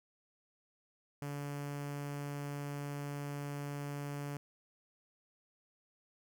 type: tone with notch filter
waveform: sawtooth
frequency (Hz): 143.5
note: D3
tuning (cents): -40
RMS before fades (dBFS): -41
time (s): 1.22-4.37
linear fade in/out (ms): 0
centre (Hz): 3800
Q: 2
effects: none